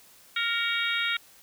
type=harmonic tone with a mistuned harmonic; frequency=466.2 Hz; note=A#4; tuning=in tune; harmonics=3 / 4 / 5 / 6 / 7 / 8; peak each=-30 / -34 / -30 / -36 / -34 / -32 dBFS; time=0.36-1.17 s; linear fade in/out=5 ms; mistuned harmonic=5; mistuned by=-45 cents; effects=white hiss -55 dBFS RMS until 1.42 s